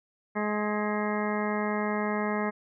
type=harmonic tone with a mistuned harmonic; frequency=210.3 Hz; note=G#3; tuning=22 cents sharp; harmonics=1 / 2 / 3 / 4 / 5 / 6 / 8 / 9 / 10; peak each=-30 / -33 / -35 / -36 / -37 / -38 / -39 / -40 / -40 dBFS; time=0.35-2.51 s; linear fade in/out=20 ms; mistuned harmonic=8; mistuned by=-27 cents; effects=none